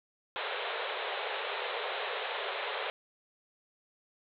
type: band-pass noise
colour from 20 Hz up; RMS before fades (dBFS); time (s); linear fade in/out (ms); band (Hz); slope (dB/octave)
pink; -36; 0.36-2.9; 0; 400 to 3900; 96
effects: none